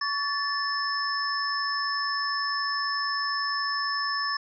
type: tone cluster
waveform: sine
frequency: 1126 / 1751 / 5260 Hz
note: C#6 / A6 / E8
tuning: +27 / -9 / -5 cents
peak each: -30 dBFS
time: 0.01-4.37 s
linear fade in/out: 5 ms
effects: none